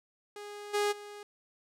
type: tone with level steps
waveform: sawtooth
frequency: 412.6 Hz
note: G#4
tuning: 11 cents flat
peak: -38 / -23 / -40 dBFS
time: 0.36-1.23 s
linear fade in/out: 2 ms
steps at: 0.73 / 0.91 s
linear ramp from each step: 20 ms
effects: low-pass 11000 Hz 12 dB/octave